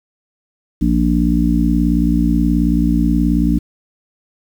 harmonic tone, 58.6 Hz, A#1, 10 cents sharp, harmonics 1 / 3 / 4 / 5, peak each -17 / -17 / -17 / -17 dBFS, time 0.81-3.59 s, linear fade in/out 10 ms, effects 7-bit

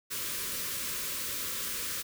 white band-stop noise, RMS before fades -35 dBFS, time 0.1-2.03 s, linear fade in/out 20 ms, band 590 to 980 Hz, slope 96 dB/octave, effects none

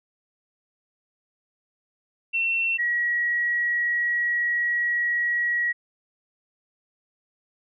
sine tone pair in turn, 2705 / 1912.7 Hz, E7 / A#6, +44 / +44 cents, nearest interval tritone, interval 600 cents, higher first, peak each -21 dBFS, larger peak neither, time 2.33-2.78 / 2.78-5.73 s, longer second, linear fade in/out 20 ms, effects none

